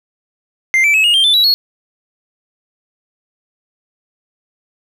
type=tone with pitch steps; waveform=triangle; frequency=2093 / 2322 / 2577 / 2859 / 3172 / 3520 / 3906 / 4334 Hz; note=C7 / D7 / E7 / F7 / G7 / A7 / B7 / C#8; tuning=0 / -20 / -40 / +40 / +20 / 0 / -20 / -40 cents; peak=-7 dBFS; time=0.74-1.54 s; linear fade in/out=0 ms; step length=100 ms; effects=none